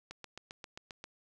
click train, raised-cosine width 0.2 ms, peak -27 dBFS, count 8, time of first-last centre 0.11-1.041 s, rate 7.52 Hz, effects none

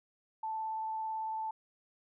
sine tone with vibrato, 880 Hz, A5, in tune, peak -34 dBFS, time 0.43-1.51 s, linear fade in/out 5 ms, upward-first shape sine, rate 18 Hz, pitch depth 9 cents each way, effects none

